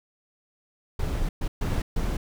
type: noise bursts at uneven times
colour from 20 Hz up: brown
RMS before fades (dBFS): -26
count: 4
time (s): 0.99-1.29 / 1.41-1.48 / 1.61-1.82 / 1.96-2.17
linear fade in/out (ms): 5
effects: none